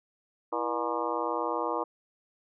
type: harmonic tone with a mistuned harmonic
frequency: 120 Hz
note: B2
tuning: 49 cents flat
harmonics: 3 / 4 / 5 / 6 / 7 / 8 / 9 / 10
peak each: -36 / -34 / -37 / -39 / -37 / -35 / -35 / -38 dBFS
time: 0.52-1.84 s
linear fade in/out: 10 ms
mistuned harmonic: 3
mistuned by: -140 cents
effects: none